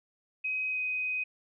sine tone with pitch glide, 2526 to 2509 Hz, D#7 to D#7, +26 to +14 cents, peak -29 dBFS, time 0.44-1.24 s, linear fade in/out 10 ms, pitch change -12 cents, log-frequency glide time 0.7-0.79 s, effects none

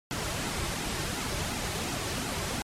pink noise with flanger, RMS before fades -32 dBFS, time 0.11-2.62 s, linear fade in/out 0 ms, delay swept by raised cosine 1.7 to 4.2 ms, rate 2.8 Hz, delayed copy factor -0.6, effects low-pass 10000 Hz 12 dB/octave + MP3 64 kbps

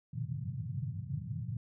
pink band-pass noise, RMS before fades -38 dBFS, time 0.13-1.57 s, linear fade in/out 5 ms, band 100 to 160 Hz, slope 48 dB/octave, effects none

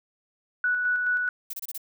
sine tone with tremolo, 1476 Hz, F#6, 5 cents flat, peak -21 dBFS, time 0.64-1.29 s, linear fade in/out 2 ms, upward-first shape square, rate 4.7 Hz, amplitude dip 30%
violet noise bursts, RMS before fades -34 dBFS, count 5, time 1.5-1.778 s, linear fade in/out 5 ms, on 34 ms, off 27 ms
effects none

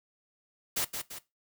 white noise with echo, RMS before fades -30 dBFS, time 0.76-0.85 s, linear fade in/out 10 ms, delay 170 ms, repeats 2, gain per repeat -6 dB, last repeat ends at 1.19 s, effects noise-tail reverb RT60 0.2 s tail -17 dB re dry

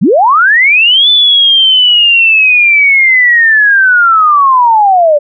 sine linear two-way sweep, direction up then down, 135.9 to 3520 to 567 Hz, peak -3 dBFS, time 0.01-5.19 s, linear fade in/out 20 ms, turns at 1.09 s, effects none

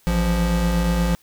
square tone pair together, 55.38 / 174.61 Hz, A1 / F3, +12 / 0 cents, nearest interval octave + minor sixth, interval 1988 cents, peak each -21 dBFS, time 0.07-1.15 s, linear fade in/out 0 ms, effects white hiss -57 dBFS RMS until 1.22 s

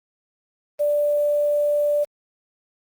sine tone with quantisation, 587.3 Hz, D5, in tune, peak -17 dBFS, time 0.79-2.05 s, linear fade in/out 20 ms, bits 7, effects Opus 32 kbps

